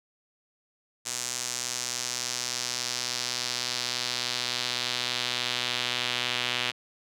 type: tone with band-pass filter sweep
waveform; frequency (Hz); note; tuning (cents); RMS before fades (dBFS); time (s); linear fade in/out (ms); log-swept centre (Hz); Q
sawtooth; 123.47; B2; 0; -31; 1.05-6.72; 20; 7000 to 3100; 2
effects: none